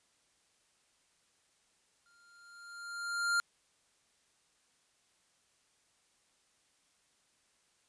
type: tone with exponential growth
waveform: square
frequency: 1396.9 Hz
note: F6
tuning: in tune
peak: -27 dBFS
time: 2.06-3.4 s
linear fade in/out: 0 ms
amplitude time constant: 290 ms
effects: white hiss -72 dBFS RMS until 7.88 s + resampled to 22050 Hz